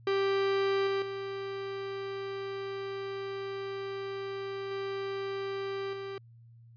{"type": "tone with level steps", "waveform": "45% pulse", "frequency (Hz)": 392, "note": "G4", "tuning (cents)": 0, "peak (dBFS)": [-26, -28, -35, -33, -37], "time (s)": [0.07, 6.18], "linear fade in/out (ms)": 2, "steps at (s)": [0.87, 1.02, 4.71, 5.93], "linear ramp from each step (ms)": 2, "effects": ["added 116 Hz sine -52 dBFS peak until 6.76 s", "resampled to 11025 Hz"]}